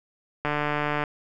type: click train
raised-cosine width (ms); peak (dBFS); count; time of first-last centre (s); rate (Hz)
0.5; -11; 88; 0.45-1.038; 148
effects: none